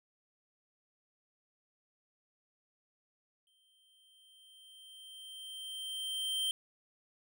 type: tone with exponential growth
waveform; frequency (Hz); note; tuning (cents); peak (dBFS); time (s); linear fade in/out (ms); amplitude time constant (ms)
square; 3136; G7; 0; -31; 3.47-6.51; 1; 660
effects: none